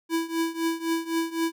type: tone with tremolo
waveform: square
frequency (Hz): 329.6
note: E4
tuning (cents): 0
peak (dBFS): -22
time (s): 0.09-1.52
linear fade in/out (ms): 50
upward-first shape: triangle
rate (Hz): 3.9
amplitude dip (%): 90
effects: none